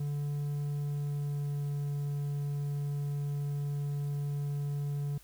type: tone with pitch glide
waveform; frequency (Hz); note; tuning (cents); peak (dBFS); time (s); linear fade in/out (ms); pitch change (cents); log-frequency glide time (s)
triangle; 144.9 to 143.65; D3 to D3; -23 to -38; -29; 0-5.18; 5; -15; 0.78-1.73
effects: added 50 Hz sine -59 dBFS peak until 5.23 s + white hiss -60 dBFS RMS until 5.23 s